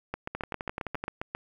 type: two click trains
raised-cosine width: 0.5 ms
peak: -17 / -18 dBFS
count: 10 / 9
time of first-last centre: 0.14-1.35 / 0.35-1.04 s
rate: 7.44 / 11.6 Hz
effects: 9-bit